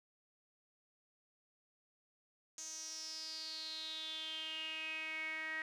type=tone with band-pass filter sweep; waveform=sawtooth; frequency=316.2 Hz; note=D#4; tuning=28 cents sharp; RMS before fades=-44 dBFS; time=2.58-5.62 s; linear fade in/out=2 ms; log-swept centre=6500 to 1900 Hz; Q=8.6; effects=none